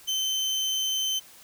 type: tone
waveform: 30% pulse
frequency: 3082 Hz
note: G7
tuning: 30 cents flat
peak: -22 dBFS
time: 0.07-1.2 s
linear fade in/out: 20 ms
effects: white hiss -51 dBFS RMS until 1.43 s